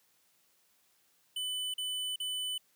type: tone bursts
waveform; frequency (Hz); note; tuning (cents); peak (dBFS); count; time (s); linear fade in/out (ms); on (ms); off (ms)
square; 3000; F#7; +23; -34; 3; 1.36-2.58; 5; 380; 40
effects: white hiss -70 dBFS RMS until 2.75 s + high-pass 100 Hz 12 dB/octave